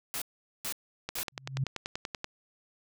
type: noise bursts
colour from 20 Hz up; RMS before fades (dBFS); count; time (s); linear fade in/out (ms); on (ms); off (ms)
white; -35; 3; 0.14-1.231; 0; 77; 430
type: click train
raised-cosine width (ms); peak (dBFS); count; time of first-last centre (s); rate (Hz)
0.2; -17; 13; 1.09-2.244; 10.4
type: tone with exponential growth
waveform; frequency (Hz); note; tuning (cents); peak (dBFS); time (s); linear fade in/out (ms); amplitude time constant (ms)
sine; 134.1; C3; +43; -24; 1.32-1.64; 5; 68
effects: none